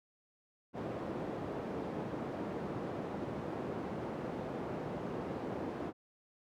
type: band-pass noise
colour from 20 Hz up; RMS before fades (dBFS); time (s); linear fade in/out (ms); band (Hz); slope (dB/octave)
white; -40; 0.73-5.93; 50; 120 to 510; 12
effects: none